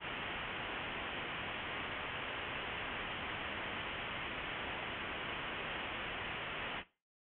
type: low-pass noise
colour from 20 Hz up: white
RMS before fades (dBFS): -42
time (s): 0-6.84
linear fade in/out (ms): 50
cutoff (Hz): 3200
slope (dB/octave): 96
effects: noise-tail reverb RT60 0.3 s tail -17 dB re dry